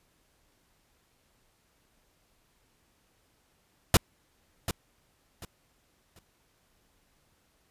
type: noise with echo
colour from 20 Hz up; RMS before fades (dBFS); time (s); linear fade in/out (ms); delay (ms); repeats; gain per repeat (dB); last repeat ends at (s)
pink; -18; 3.94-3.97; 2; 740; 3; -12; 6.19
effects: pink hiss -69 dBFS RMS until 7.7 s + resampled to 32000 Hz